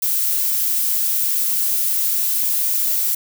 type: noise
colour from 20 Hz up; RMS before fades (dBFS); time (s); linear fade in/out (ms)
violet; -19; 0.02-3.15; 5
effects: none